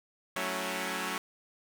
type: chord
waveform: 5% pulse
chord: F# minor seventh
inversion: none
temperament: equal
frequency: 185 / 220 / 277.2 / 329.6 Hz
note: F#3 / A3 / C#4 / E4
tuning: 0 / 0 / 0 / 0 cents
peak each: -25 / -27 / -26 / -30 dBFS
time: 0.36-1.18 s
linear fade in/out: 2 ms
effects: none